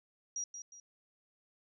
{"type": "tone with echo", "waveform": "sine", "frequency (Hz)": 5740, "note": "F8", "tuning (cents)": 47, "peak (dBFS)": -35, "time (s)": [0.36, 0.44], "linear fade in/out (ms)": 2, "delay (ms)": 180, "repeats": 2, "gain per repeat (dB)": -8, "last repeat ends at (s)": 0.8, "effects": []}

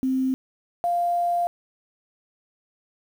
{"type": "tone pair in turn", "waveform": "sine", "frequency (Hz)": [261.6, 696.8], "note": ["C4", "F5"], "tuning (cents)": [0, -4], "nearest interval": "octave + perfect fourth", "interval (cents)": 1696, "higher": "second", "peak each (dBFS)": -20, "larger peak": "neither", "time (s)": [[0.03, 0.34], [0.84, 1.47]], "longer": "second", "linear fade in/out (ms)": 0, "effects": ["8-bit"]}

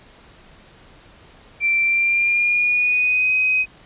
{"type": "tone with pitch glide", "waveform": "sine", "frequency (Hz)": [2349, 2518], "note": ["D7", "D#7"], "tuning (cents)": [0, 20], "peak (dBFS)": -15, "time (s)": [1.6, 3.66], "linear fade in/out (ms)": 50, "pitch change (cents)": 120, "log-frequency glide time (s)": [1.83, 3.33], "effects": ["pink hiss -48 dBFS RMS until 3.85 s", "resampled to 8000 Hz"]}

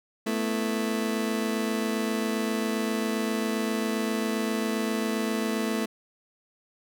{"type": "chord", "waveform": "30% pulse", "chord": "A suspended second", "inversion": "none", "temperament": "just", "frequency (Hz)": [220, 247.5, 330], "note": ["A3", "B3", "E4"], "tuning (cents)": [0, 4, 2], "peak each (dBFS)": [-25, -30, -31], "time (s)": [0.26, 5.86], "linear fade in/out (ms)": 10, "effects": []}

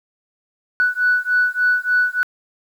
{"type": "beating tone pair", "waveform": "sine", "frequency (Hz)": [1480, 1483.4], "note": ["F#6", "F#6"], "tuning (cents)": [0, 4], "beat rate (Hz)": 3.4, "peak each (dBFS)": -17, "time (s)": [0.8, 2.23], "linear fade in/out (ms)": 0, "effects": ["tanh soft clip ceiling -8 dBFS", "8-bit"]}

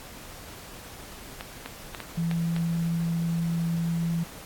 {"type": "clicks", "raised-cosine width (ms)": 0.3, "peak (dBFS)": -19, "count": 6, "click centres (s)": [1.409, 1.66, 1.948, 2.003, 2.313, 2.564]}
{"type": "tone", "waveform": "sine", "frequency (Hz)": 167.5, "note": "E3", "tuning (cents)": 28, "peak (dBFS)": -24, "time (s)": [2.17, 4.24], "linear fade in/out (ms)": 10}
{"effects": ["pink hiss -44 dBFS RMS until 4.45 s", "AAC 64 kbps"]}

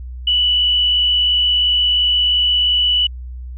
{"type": "tone with frequency modulation", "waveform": "sine", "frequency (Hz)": 2960, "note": "F#7", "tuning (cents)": 0, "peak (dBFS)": -12, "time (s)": [0.27, 3.07], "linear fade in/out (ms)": 5, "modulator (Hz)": 57.1, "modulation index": 0.76, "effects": ["added 62 Hz sine -27 dBFS peak until 3.57 s"]}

